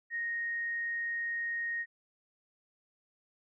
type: tone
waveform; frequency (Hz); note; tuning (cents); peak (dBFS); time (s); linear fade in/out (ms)
sine; 1864.7; A#6; 0; -32; 0.1-1.86; 50
effects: none